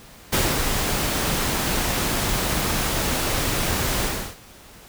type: noise with ADSR envelope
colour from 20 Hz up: pink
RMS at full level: -19 dBFS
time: 0.32-4.37 s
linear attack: 14 ms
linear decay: 210 ms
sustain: -4 dB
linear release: 350 ms
effects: pink hiss -46 dBFS RMS until 4.88 s